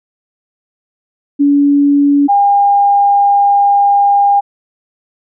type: tone pair in turn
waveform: sine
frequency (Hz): 285 / 806.1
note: C#4 / G5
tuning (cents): +48 / +48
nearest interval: octave + tritone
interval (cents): 1800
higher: second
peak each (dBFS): -6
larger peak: neither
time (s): 1.39-2.28 / 2.28-4.41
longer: second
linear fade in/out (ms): 20
effects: none